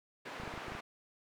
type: band-pass noise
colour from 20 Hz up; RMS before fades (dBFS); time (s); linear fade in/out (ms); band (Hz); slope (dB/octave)
white; -45; 0.25-0.81; 10; 210 to 1700; 12
type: clicks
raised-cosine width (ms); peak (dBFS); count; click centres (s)
3; -32; 8; 0.4 / 0.435 / 0.477 / 0.539 / 0.577 / 0.683 / 0.721 / 0.751
effects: none